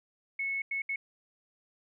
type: tone bursts at uneven times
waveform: sine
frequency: 2198 Hz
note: C#7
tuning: 15 cents flat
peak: -30 dBFS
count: 3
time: 0.39-0.62 / 0.71-0.82 / 0.89-0.96 s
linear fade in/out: 5 ms
effects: none